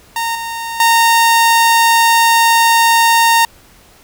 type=tone with level steps; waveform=sawtooth; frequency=921 Hz; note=A#5; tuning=21 cents flat; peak=-12 / -17 / -4 dBFS; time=0.16-3.45 s; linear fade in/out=2 ms; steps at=0.35 / 0.8 s; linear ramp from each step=2 ms; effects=pink hiss -45 dBFS RMS until 4.03 s